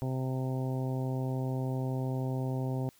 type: harmonic tone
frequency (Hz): 130.4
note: C3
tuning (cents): -5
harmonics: 1 / 2 / 3 / 4 / 5 / 6 / 7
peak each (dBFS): -31 / -37 / -41 / -43 / -45 / -47 / -48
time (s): 0.02-2.89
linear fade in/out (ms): 0
effects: white hiss -63 dBFS RMS until 2.99 s